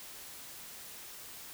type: silence
effects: white hiss -48 dBFS RMS until 1.53 s